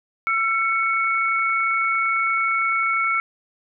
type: tone pair together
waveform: sine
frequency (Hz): 1345.5 / 2217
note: E6 / C#7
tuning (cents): +35 / 0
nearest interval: major sixth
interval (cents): 865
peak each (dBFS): -21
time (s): 0.27-3.2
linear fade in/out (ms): 0
effects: none